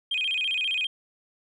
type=tone with vibrato; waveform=sine; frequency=2822 Hz; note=F7; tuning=17 cents sharp; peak=-23 dBFS; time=0.11-0.87 s; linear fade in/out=5 ms; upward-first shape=square; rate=15 Hz; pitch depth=210 cents each way; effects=tanh soft clip ceiling -20 dBFS